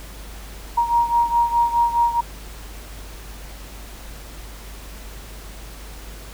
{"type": "beating tone pair", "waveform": "sine", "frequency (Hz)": [941, 945.8], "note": ["A#5", "A#5"], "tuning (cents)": [16, 25], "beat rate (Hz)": 4.8, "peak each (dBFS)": [-17, -21], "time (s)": [0.77, 2.21], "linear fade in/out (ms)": 10, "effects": ["added 50 Hz sine -36 dBFS peak until 6.33 s", "pink hiss -41 dBFS RMS until 6.33 s"]}